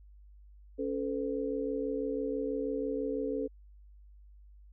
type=tone cluster; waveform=sine; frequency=277.9 / 438.9 / 505 Hz; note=C#4 / A4 / B4; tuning=+4 / -4 / +39 cents; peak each=-35 / -34 / -37 dBFS; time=0.78-3.48 s; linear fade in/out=20 ms; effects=added 50 Hz sine -52 dBFS peak until 4.72 s